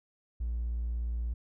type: tone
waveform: triangle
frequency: 58.4 Hz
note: A#1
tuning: 4 cents sharp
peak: -27 dBFS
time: 0.4-1.34 s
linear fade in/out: 10 ms
effects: tanh soft clip ceiling -26 dBFS